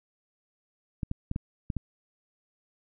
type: clicks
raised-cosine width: 5 ms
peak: -18 dBFS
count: 6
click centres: 1.032 / 1.114 / 1.314 / 1.361 / 1.702 / 1.767 s
effects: none